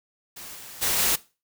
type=noise with level steps; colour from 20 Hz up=white; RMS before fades=-40 / -42 / -24 / -22 dBFS; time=0.36-1.16 s; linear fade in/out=10 ms; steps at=0.54 / 0.81 / 0.98 s; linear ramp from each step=20 ms; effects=noise-tail reverb RT60 0.3 s tail -19 dB re dry